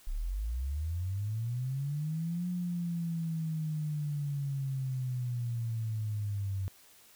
sine linear two-way sweep, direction up then down, 31.26 to 179.6 to 94.8 Hz, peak -31 dBFS, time 0.07-6.68 s, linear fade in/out 0 ms, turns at 2.48 s, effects white hiss -59 dBFS RMS until 7.15 s

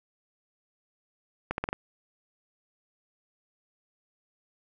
accelerating click train, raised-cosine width 0.5 ms, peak -14 dBFS, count 5, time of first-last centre 1.51-1.729 s, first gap 71 ms, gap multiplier 0.83, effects none

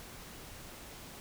silence, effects pink hiss -49 dBFS RMS until 1.2 s

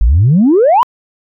sine exponential sweep, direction up, 47.32 to 1046.5 Hz, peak -4 dBFS, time 0.01-0.83 s, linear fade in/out 0 ms, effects tanh soft clip ceiling -2 dBFS

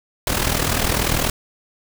pink noise with amplitude modulation, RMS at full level -17 dBFS, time 0.27-1.3 s, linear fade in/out 2 ms, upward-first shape sine, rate 40.2 Hz, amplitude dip 70%, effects none

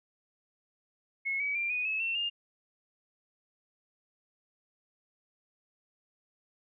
sine tone with pitch steps, 2180 / 2275 / 2375 / 2478 / 2586 / 2699 / 2817 Hz, C#7 / C#7 / D7 / D#7 / E7 / E7 / F7, -29 / +44 / +19 / -8 / -34 / +40 / +14 cents, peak -29 dBFS, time 1.25-2.3 s, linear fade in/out 20 ms, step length 150 ms, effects none

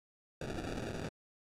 violet noise with sample-and-hold, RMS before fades -40 dBFS, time 0.41-1.09 s, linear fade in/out 5 ms, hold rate 1050 Hz, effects low-pass 8000 Hz 12 dB/octave + AAC 48 kbps

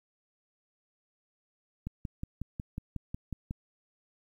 click train, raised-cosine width 5 ms, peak -23 dBFS, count 10, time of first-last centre 1.87-3.509 s, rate 5.49 Hz, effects 10-bit

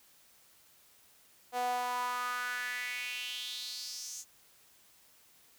sawtooth tone with high-pass filter sweep, 246.9 Hz, B3, in tune, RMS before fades -37 dBFS, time 1.52-4.25 s, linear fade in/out 50 ms, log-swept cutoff 640 to 6800 Hz, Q 4.7, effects white hiss -63 dBFS RMS until 5.58 s

